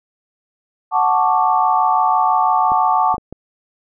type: chord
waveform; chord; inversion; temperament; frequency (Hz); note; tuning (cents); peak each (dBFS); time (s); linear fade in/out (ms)
sine; D major seventh; first; equal; 740 / 880 / 1108.7 / 1174.7; F#5 / A5 / C#6 / D6; 0 / 0 / 0 / 0; -17 / -16 / -20 / -19; 0.91-3.17; 50
type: clicks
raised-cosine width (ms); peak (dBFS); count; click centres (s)
2; -17; 4; 2.719 / 3.143 / 3.181 / 3.326
effects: none